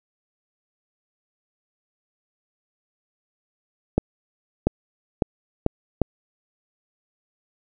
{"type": "accelerating click train", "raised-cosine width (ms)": 2, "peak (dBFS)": -4, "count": 5, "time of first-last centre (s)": [3.98, 6.017], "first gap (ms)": 690, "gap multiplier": 0.8, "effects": []}